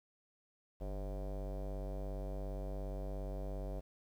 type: tone with low-pass filter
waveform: square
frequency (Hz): 48.62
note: G1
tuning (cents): -13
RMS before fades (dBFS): -41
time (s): 0.8-3.81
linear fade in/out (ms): 20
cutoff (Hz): 600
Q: 3.7
effects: 11-bit